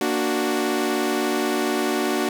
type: chord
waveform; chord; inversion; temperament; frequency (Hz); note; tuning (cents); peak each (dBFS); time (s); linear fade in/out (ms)
sawtooth; Bb augmented; none; equal; 233.1 / 293.7 / 370; Bb3 / D4 / F#4; 0 / 0 / 0; -23 / -21 / -20; 0.01-2.29; 2
effects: none